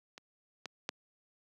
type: clicks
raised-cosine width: 0.2 ms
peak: -30 / -23 / -16 dBFS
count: 3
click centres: 0.179 / 0.657 / 0.891 s
effects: high-pass 200 Hz 12 dB/octave